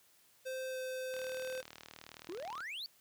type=tone with pitch glide; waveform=square; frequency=520 to 515.8 Hz; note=C5 to C5; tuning=-11 to -25 cents; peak=-39 dBFS; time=0.45-1.62 s; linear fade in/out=20 ms; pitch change=-14 cents; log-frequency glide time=0.69-0.77 s
type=click train; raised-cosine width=0.2 ms; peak=-31 dBFS; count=58; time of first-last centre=1.14-2.605 s; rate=38.9 Hz
type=exponential sweep; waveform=triangle; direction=up; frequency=317.6 to 4699 Hz; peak=-39 dBFS; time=2.29-2.86 s; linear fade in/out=0 ms
effects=white hiss -67 dBFS RMS until 3 s + high-pass 60 Hz 12 dB/octave